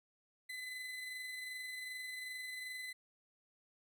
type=tone with amplitude modulation; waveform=35% pulse; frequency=2017 Hz; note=B6; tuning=36 cents sharp; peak=-40 dBFS; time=0.49-2.93 s; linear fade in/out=10 ms; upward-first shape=sine; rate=22.6 Hz; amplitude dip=30%; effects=none